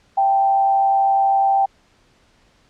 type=tone with frequency modulation; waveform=sine; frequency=784 Hz; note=G5; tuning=in tune; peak=-13 dBFS; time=0.17-1.66 s; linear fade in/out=10 ms; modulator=108 Hz; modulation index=0.35; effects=pink hiss -57 dBFS RMS until 2.69 s + low-pass 6000 Hz 12 dB/octave